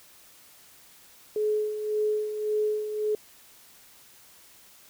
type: tone with tremolo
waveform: sine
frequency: 425.4 Hz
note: G#4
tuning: 42 cents sharp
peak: -22 dBFS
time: 1.36-3.15 s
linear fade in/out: 2 ms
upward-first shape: sine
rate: 1.8 Hz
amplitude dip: 60%
effects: white hiss -54 dBFS RMS until 4.89 s